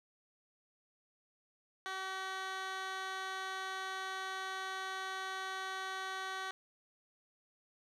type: tone with band-pass filter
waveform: 15% pulse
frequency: 380 Hz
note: F#4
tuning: 46 cents sharp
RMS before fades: -41 dBFS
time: 1.86-6.51 s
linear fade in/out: 0 ms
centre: 2200 Hz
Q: 0.9
effects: none